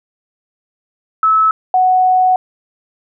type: tone pair in turn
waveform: sine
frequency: 1300 / 740.8 Hz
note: E6 / F#5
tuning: -24 / +2 cents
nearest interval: minor seventh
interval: 974 cents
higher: first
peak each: -8 dBFS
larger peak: neither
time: 1.23-1.51 / 1.74-2.36 s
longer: second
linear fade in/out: 2 ms
effects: none